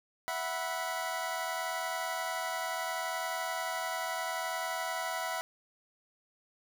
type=chord; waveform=25% pulse; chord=E suspended second; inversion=none; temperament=equal with one note detuned; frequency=659.3 / 740 / 983.2 Hz; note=E5 / F#5 / B5; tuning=0 / 0 / -8 cents; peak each=-34 / -34 / -34 dBFS; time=0.28-5.41 s; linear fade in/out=0 ms; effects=none